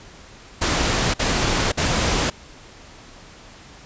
pink noise bursts, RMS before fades -20 dBFS, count 3, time 0.61-2.302 s, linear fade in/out 10 ms, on 530 ms, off 51 ms, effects pink hiss -44 dBFS RMS until 3.85 s + resampled to 16000 Hz

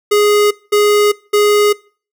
square tone bursts, 415.3 Hz, G#4, in tune, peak -9 dBFS, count 3, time 0.11-1.73 s, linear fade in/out 10 ms, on 400 ms, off 210 ms, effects noise-tail reverb RT60 0.4 s tail -23 dB re dry

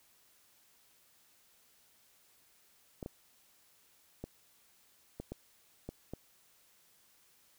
clicks, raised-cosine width 2 ms, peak -27 dBFS, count 7, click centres 3.028 / 3.061 / 4.24 / 5.2 / 5.32 / 5.89 / 6.136 s, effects white hiss -67 dBFS RMS until 7.58 s

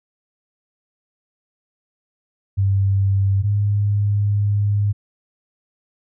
sine tone pair in turn, 98 / 102.49 Hz, G2 / G#2, 0 / -22 cents, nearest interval minor second, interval 78 cents, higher second, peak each -14 / -15 dBFS, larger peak first, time 2.57-3.43 / 3.43-4.93 s, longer second, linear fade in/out 20 ms, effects none

